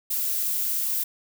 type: noise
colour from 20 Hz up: violet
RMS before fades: -26 dBFS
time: 0.1-1.04 s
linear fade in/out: 10 ms
effects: none